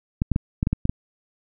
clicks, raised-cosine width 5 ms, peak -8 dBFS, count 8, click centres 0.219 / 0.317 / 0.361 / 0.629 / 0.671 / 0.73 / 0.854 / 0.895 s, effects none

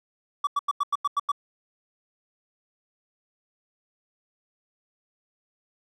triangle tone bursts, 1147 Hz, D6, 41 cents flat, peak -19 dBFS, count 8, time 0.44-1.318 s, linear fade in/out 5 ms, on 31 ms, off 90 ms, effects none

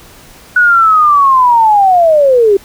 sine linear sweep, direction down, 1480 to 382.3 Hz, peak -4 dBFS, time 0.56-2.57 s, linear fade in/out 5 ms, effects pink hiss -38 dBFS RMS until 2.64 s

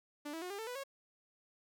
sawtooth tone with pitch steps, 293.7 / 325.9 / 361.6 / 401.2 / 445.2 / 493.9 / 548.1 Hz, D4 / E4 / F#4 / G4 / A4 / B4 / C#5, 0 / -20 / -40 / +40 / +20 / 0 / -20 cents, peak -37 dBFS, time 0.25-0.838 s, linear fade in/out 10 ms, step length 84 ms, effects none

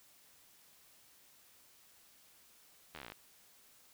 slowing click train, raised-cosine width 0.3 ms, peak -30 dBFS, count 12, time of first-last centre 2.95-3.12 s, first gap 12 ms, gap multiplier 1.05, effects white hiss -64 dBFS RMS until 3.93 s

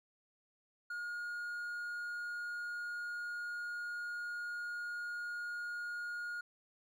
triangle tone, 1431 Hz, F6, 42 cents sharp, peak -37 dBFS, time 0.9-6.41 s, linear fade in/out 5 ms, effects none

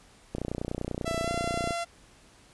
click train, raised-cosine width 2 ms, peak -18 dBFS, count 42, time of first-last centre 0.35-1.708 s, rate 30.2 Hz
sawtooth tone with pitch glide, 665 to 683.7 Hz, E5 to F5, +15 to -37 cents, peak -26 dBFS, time 1.05-1.85 s, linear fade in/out 20 ms, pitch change +48 cents, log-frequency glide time 1.22-1.3 s
effects pink hiss -57 dBFS RMS until 2.53 s + resampled to 24000 Hz

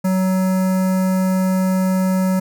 square tone with notch filter, 187.2 Hz, F#3, 20 cents sharp, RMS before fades -17 dBFS, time 0.04-2.4 s, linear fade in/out 10 ms, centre 3300 Hz, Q 0.53, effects none

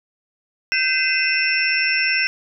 sine tone cluster, 1547 / 2045 / 2521 / 2679 / 5410 Hz, G6 / C7 / D#7 / E7 / E8, -23 / -40 / +22 / +27 / +44 cents, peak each -23 dBFS, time 0.72-2.27 s, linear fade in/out 0 ms, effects none

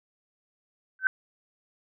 sine tone with exponential growth, 1533 Hz, G6, 39 cents flat, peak -14 dBFS, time 0.99-1.07 s, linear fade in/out 1 ms, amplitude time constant 16 ms, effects none

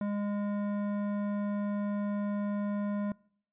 sine tone with hard clipping, 204.7 Hz, G#3, 25 cents flat, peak -32 dBFS, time 0.01-3.12 s, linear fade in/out 2 ms, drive 13 dB, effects noise-tail reverb RT60 0.6 s tail -24 dB re dry + resampled to 8000 Hz

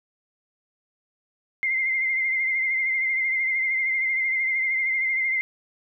sine tone with vibrato, 2095 Hz, C7, 2 cents sharp, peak -21 dBFS, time 1.63-5.41 s, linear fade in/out 0 ms, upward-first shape triangle, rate 13 Hz, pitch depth 48 cents each way, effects none

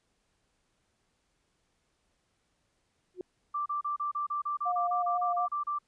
sine tone with exponential growth, 363.2 Hz, F#4, 32 cents flat, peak -30 dBFS, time 3.14-3.21 s, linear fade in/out 1 ms, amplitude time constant 15 ms
sine tone bursts, 1174.7 Hz, D6, in tune, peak -29 dBFS, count 15, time 3.54-5.788 s, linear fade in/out 10 ms, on 120 ms, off 32 ms
sine tone with vibrato, 709 Hz, F5, 26 cents sharp, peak -28 dBFS, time 4.65-5.47 s, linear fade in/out 20 ms, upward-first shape square, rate 4 Hz, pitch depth 13 cents each way
effects pink hiss -75 dBFS RMS until 5.87 s + resampled to 22050 Hz

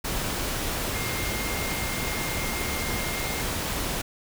sine tone in noise, 2122 Hz, C7, 24 cents sharp, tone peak -35 dBFS, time 0.94-3.42 s, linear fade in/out 10 ms, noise pink, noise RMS -29 dBFS, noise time 0.04-4.02 s, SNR -9 dB, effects none

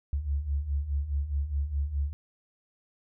sine beating tone pair, 68 / 72.8 Hz, C#2 / D2, -33 / -15 cents, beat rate 4.8 Hz, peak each -33 / -28 dBFS, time 0.13-2.13 s, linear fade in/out 0 ms, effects none

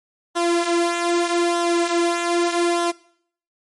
sawtooth tone with flanger, 343.9 Hz, F4, 27 cents flat, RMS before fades -20 dBFS, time 0.35-2.92 s, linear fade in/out 20 ms, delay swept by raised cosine 0.42 to 5.62 ms, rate 0.81 Hz, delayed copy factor -0.65, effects noise-tail reverb RT60 0.6 s tail -20 dB re dry + MP3 48 kbps

